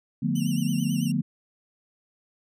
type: chord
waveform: sine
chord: B half-diminished seventh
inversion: first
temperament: just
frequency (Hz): 148.16 / 177.8 / 222.2 / 246.9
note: D3 / F3 / A3 / B3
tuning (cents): +16 / +31 / +17 / 0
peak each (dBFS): -28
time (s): 0.22-1.22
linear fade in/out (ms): 10
type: tone with vibrato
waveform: 15% pulse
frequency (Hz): 2883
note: F#7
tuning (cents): -46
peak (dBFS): -30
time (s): 0.35-1.12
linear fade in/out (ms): 10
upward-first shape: sine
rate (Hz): 9.1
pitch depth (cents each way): 100
effects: none